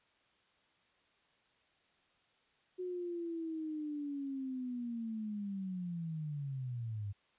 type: linear sweep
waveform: sine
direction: down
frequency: 367.3 to 98 Hz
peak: -37 dBFS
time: 2.78-7.13 s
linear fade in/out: 20 ms
effects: white hiss -72 dBFS RMS until 7.38 s + resampled to 8000 Hz